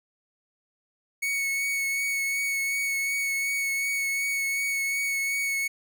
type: tone with vibrato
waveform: 45% pulse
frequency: 2217 Hz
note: C#7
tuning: in tune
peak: -25 dBFS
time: 1.22-5.68 s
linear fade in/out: 10 ms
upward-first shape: triangle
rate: 2.7 Hz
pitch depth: 20 cents each way
effects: none